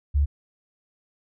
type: tone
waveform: sine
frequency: 71.7 Hz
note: D2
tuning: 41 cents flat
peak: -17 dBFS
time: 0.14-0.26 s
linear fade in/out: 20 ms
effects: none